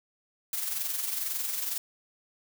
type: noise with amplitude modulation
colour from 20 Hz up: blue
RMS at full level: -30 dBFS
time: 0.53-1.78 s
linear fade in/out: 2 ms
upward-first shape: sine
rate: 22 Hz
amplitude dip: 50%
effects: none